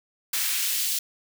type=noise with high-pass filter sweep; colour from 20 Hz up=white; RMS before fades=-26 dBFS; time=0.33-0.99 s; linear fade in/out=5 ms; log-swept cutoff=1500 to 3800 Hz; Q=1; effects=none